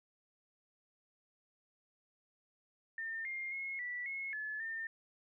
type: tone with pitch steps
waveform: sine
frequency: 1808 / 2118 / 2166 / 1961 / 2174 / 1721 / 1807 Hz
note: A6 / C7 / C#7 / B6 / C#7 / A6 / A6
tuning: +47 / +21 / -41 / -13 / -34 / -39 / +46 cents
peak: -38 dBFS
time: 2.98-4.87 s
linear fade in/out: 2 ms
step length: 270 ms
effects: none